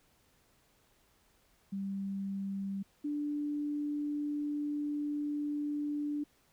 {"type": "tone pair in turn", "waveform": "sine", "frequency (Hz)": [196, 293.7], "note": ["G3", "D4"], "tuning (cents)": [0, 0], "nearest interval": "perfect fifth", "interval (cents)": 700, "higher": "second", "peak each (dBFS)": [-34, -32], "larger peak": "second", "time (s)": [[1.72, 2.83], [3.04, 6.24]], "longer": "second", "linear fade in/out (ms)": 10, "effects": ["pink hiss -69 dBFS RMS until 6.52 s"]}